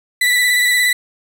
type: tone with vibrato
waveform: 35% pulse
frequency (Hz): 1975.5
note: B6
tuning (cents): 0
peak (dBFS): -10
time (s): 0.21-0.93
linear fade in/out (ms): 5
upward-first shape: square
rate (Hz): 17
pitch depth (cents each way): 19
effects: 7-bit